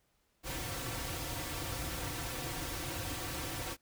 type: noise with comb filter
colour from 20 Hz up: pink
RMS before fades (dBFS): -39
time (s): 0.43-3.77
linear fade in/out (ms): 50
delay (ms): 4.8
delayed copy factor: -0.85
effects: pink hiss -75 dBFS RMS until 3.81 s